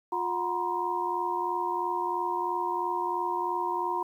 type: tone cluster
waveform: sine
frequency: 355 / 733 / 947 / 1030 Hz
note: F4 / F#5 / A#5 / C6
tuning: +28 / -16 / +27 / -28 cents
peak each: -34 / -38 / -29 / -34 dBFS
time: 0.12-4.03 s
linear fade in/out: 5 ms
effects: 10-bit